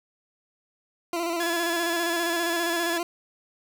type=tone with vibrato; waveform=20% pulse; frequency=339.5 Hz; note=F4; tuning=49 cents flat; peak=-21 dBFS; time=1.13-3.03 s; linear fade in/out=2 ms; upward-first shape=square; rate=15 Hz; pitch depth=37 cents each way
type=tone; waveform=sawtooth; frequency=1698 Hz; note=G#6; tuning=38 cents sharp; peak=-25 dBFS; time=1.4-2.98 s; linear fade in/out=5 ms
effects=9-bit

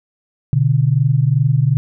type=tone pair together; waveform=sine; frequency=123.47 / 146.07 Hz; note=B2 / D3; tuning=0 / -9 cents; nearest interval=minor third; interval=291 cents; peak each=-14 dBFS; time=0.53-1.77 s; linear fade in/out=0 ms; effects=none

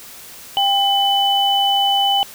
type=tone pair together; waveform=sine; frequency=794.6 / 3000 Hz; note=G5 / F#7; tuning=+23 / +23 cents; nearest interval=octave + major seventh; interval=2300 cents; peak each=-16 / -16 dBFS; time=0.57-2.23 s; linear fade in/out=0 ms; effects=white hiss -38 dBFS RMS until 2.34 s

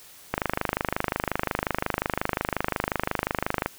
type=click train; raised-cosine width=0.5 ms; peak=-8 dBFS; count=86; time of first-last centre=0.34-3.66 s; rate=25.6 Hz; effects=white hiss -49 dBFS RMS until 3.78 s

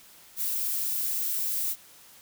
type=noise; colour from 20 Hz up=violet; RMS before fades=-29 dBFS; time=0.36-1.76 s; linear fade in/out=50 ms; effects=white hiss -53 dBFS RMS until 2.21 s

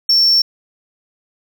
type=tone; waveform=triangle; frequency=5440 Hz; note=F8; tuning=46 cents flat; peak=-8 dBFS; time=0.09-0.42 s; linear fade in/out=5 ms; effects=none

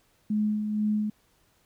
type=tone with tremolo; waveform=sine; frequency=211.8 Hz; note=G#3; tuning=34 cents sharp; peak=-22 dBFS; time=0.3-1.1 s; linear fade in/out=5 ms; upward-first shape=sine; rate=2.1 Hz; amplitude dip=45%; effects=pink hiss -66 dBFS RMS until 1.65 s

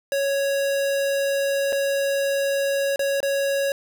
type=tone with dropouts; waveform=square; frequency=554.4 Hz; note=C#5; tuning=in tune; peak=-21 dBFS; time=0.12-3.72 s; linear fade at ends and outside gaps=1 ms; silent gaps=1.724-1.728 / 2.96-2.993 / 3.204-3.229 s; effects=none

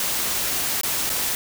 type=noise with dropouts; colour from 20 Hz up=white; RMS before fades=-24 dBFS; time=0-1.35 s; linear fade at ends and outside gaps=1 ms; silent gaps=0.812-0.833 / 1.095-1.1 s; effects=none

